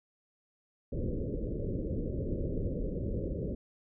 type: low-pass noise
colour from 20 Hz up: pink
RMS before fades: -34 dBFS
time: 0.92-3.55 s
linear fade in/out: 5 ms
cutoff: 570 Hz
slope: 96 dB/octave
effects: none